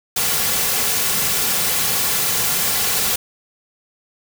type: noise with comb filter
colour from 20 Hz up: white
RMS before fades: -19 dBFS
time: 0.16-3.16 s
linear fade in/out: 5 ms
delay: 3.2 ms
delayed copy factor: -0.5
effects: none